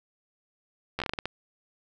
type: slowing click train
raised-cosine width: 0.3 ms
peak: -14 dBFS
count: 9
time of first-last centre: 0.99-1.256 s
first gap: 12 ms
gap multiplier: 1.28
effects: none